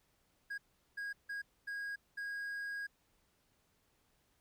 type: tone bursts at uneven times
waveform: triangle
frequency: 1639 Hz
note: G#6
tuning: 23 cents flat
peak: -37 dBFS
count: 5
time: 0.5-0.58 / 0.97-1.13 / 1.29-1.42 / 1.67-1.96 / 2.17-2.87 s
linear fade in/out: 10 ms
effects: pink hiss -75 dBFS RMS until 4.4 s